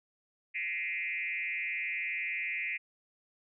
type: tone with frequency modulation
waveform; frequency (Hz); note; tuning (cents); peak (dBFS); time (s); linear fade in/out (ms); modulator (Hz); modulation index
sine; 2244; C#7; +21; -32; 0.54-2.78; 20; 173; 1.8
effects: none